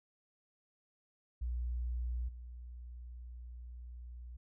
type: tone with level steps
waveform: sine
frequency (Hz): 60.4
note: B1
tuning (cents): -38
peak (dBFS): -34 / -45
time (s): 1.41-4.37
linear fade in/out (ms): 10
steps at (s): 2.28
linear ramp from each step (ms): 10
effects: none